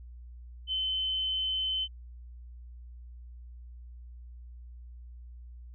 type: tone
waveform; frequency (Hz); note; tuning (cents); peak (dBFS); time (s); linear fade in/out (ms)
sine; 3059; G7; -43; -28; 0.67-1.88; 50
effects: added 60 Hz sine -44 dBFS peak until 5.74 s